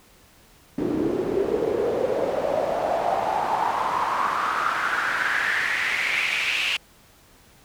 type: noise with band-pass filter sweep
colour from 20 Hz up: pink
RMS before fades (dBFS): -24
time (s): 0.78-6.77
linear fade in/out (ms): 5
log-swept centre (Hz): 310 to 2800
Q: 5.1
effects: pink hiss -54 dBFS RMS until 7.64 s